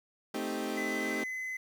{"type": "chord", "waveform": "30% pulse", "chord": "A half-diminished seventh", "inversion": "none", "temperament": "equal", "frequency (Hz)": [220, 261.6, 311.1, 392], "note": ["A3", "C4", "Eb4", "G4"], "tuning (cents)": [0, 0, 0, 0], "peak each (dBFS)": -36, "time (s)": [0.34, 1.24], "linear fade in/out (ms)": 5}
{"type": "tone with pitch glide", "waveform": "triangle", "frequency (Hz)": [2011, 2033], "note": ["B6", "B6"], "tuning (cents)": [31, 50], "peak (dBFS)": -33, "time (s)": [0.77, 1.57], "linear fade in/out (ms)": 5, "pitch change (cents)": 19, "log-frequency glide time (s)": [0.89, 1.37]}
{"effects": ["10-bit"]}